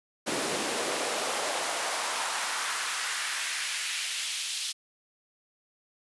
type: noise with high-pass filter sweep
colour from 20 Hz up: pink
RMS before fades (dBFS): -31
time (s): 0.26-4.73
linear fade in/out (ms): 20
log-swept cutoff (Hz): 300 to 3600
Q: 1.4
effects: resampled to 24000 Hz